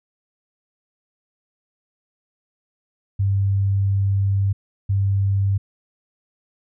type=tone bursts at uneven times; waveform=sine; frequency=98.5 Hz; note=G2; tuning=9 cents sharp; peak=-16 dBFS; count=2; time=3.19-4.53 / 4.89-5.58 s; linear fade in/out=10 ms; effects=none